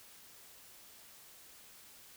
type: silence
effects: white hiss -57 dBFS RMS until 2.16 s